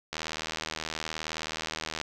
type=click train; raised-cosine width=0.2 ms; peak=-15 dBFS; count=150; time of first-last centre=0.13-2.014 s; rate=79.1 Hz; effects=none